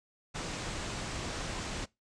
pink low-pass noise, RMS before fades -38 dBFS, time 0.34-1.86 s, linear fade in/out 20 ms, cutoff 8400 Hz, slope 48 dB/octave, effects noise-tail reverb RT60 0.2 s tail -22 dB re dry

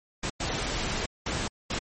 pink noise bursts at uneven times, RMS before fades -30 dBFS, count 4, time 0.23-0.3 / 0.4-1.06 / 1.26-1.48 / 1.7-1.79 s, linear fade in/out 5 ms, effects MP3 32 kbps

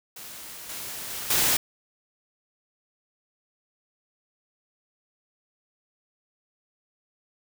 white noise with level steps, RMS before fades -41 / -36 / -34 / -22 dBFS, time 0.16-1.57 s, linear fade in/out 5 ms, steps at 0.69 / 1.1 / 1.3 s, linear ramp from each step 5 ms, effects none

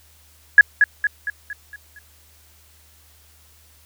sine tone with echo, 1677 Hz, G#6, 16 cents sharp, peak -3 dBFS, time 0.58-0.61 s, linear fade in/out 2 ms, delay 230 ms, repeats 6, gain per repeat -6 dB, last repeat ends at 1.99 s, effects added 76 Hz sine -54 dBFS peak until 3.85 s + white hiss -54 dBFS RMS until 3.85 s

